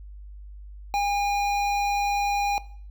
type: tone with notch filter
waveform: square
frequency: 811 Hz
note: G#5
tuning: 41 cents flat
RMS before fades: -24 dBFS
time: 0.94-2.58 s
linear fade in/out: 0 ms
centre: 10000 Hz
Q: 0.51
effects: noise-tail reverb RT60 0.5 s tail -18 dB re dry + added 50 Hz sine -39 dBFS peak until 2.9 s